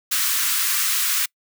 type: high-pass noise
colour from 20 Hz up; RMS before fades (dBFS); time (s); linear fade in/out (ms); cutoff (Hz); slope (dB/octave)
white; -21; 0.11-1.26; 10; 1100; 48
effects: noise-tail reverb RT60 0.1 s tail -26 dB re dry

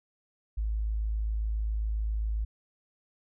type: tone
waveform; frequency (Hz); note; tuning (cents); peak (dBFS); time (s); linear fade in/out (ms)
sine; 53.7; A1; -41; -27; 0.57-2.45; 10
effects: none

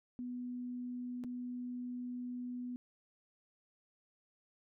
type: tone with dropouts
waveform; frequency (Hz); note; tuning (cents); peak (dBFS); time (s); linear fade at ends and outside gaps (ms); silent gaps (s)
sine; 246.9; B3; 0; -39; 0.19-2.76; 0; 1.238-1.245
effects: none

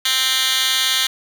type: tone with high-pass filter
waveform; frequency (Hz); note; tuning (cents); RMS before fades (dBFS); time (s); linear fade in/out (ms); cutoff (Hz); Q
10% pulse; 261.6; C4; 0; -18; 0.05-1.07; 5; 2800; 3.2
effects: none

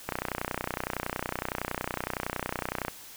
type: click train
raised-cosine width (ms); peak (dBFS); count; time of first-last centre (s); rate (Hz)
0.5; -14; 87; 0.09-2.882; 30.8
effects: white hiss -47 dBFS RMS until 3.16 s

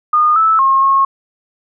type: tone with pitch steps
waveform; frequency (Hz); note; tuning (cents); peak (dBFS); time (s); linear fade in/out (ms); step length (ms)
sine; 1223 / 1311 / 1077 / 1087; D#6 / E6 / C6 / C#6; -30 / -10 / +50 / -34; -8; 0.13-1.05; 5; 230
effects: none

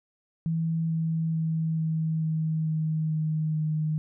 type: tone with pitch steps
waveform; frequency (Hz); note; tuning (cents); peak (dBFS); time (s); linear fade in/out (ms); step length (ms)
sine; 163.3 / 162.08 / 160.87 / 159.66 / 158.47 / 157.28 / 156.11 / 154.94; E3 / E3 / E3 / D#3 / D#3 / D#3 / D#3 / D#3; -16 / -29 / -42 / +45 / +32 / +19 / +6 / -7; -24; 0.46-3.98; 0; 440
effects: none

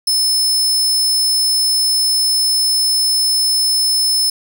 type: tone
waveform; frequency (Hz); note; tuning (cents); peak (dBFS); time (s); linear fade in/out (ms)
sawtooth; 5240; E8; -11; -10; 0.07-4.3; 5
effects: none

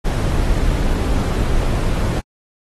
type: noise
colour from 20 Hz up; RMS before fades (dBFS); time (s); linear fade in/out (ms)
brown; -17; 0.04-2.21; 20
effects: AAC 32 kbps

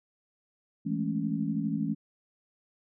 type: chord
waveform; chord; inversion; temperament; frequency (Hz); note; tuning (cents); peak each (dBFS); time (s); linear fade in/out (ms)
sine; A major seventh; second; equal; 164.81 / 207.7 / 220 / 277.2; E3 / G#3 / A3 / C#4; 0 / 0 / 0 / 0; -33; 0.85-1.95; 20
effects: none

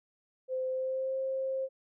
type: tone with pitch glide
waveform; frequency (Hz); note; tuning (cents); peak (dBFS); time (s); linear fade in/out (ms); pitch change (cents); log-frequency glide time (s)
sine; 517 to 530.3; C5 to C5; -21 to +23; -30; 0.48-1.69; 50; +44; 0.69-1.18
effects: none

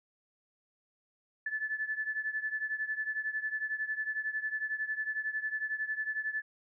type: beating tone pair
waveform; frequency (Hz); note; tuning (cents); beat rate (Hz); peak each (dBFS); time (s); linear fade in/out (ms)
sine; 1735 / 1746; A6 / A6; -25 / -14; 11; -34 / -37; 1.46-6.42; 5
effects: none

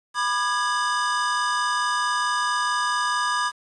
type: chord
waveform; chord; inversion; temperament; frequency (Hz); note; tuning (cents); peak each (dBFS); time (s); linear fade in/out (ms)
square; G# diminished; first; equal with one note detuned; 987.8 / 1205.6 / 1661.2; B5 / D6 / G#6; 0 / +45 / 0; -27 / -26 / -27; 0.14-3.52; 50
effects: resampled to 22050 Hz + 8-bit

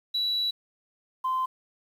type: tone pair in turn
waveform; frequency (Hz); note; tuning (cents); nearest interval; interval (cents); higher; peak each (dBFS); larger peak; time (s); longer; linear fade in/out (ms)
sine; 3929 / 1035.6; B7 / C6; -10 / -18; octave + major seventh; 2308; first; -23; neither; 0.14-0.51 / 1.24-1.46; first; 10
effects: tanh soft clip ceiling -21 dBFS + 9-bit

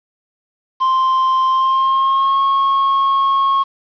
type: tone with pitch glide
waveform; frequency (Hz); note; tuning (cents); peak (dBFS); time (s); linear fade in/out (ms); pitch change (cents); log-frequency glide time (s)
triangle; 1046.5 to 1091.6; C6 to C#6; 0 to -27; -10; 0.8-3.64; 20; +73; 1.48-2.41
effects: resampled to 11025 Hz + 7-bit

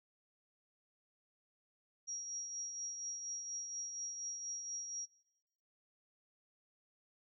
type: tone with tremolo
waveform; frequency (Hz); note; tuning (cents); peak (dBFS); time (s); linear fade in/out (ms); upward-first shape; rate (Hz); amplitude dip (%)
sine; 5670; F8; +25; -39; 2.07-5.06; 20; triangle; 4.2; 50
effects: noise-tail reverb RT60 0.9 s tail -21 dB re dry

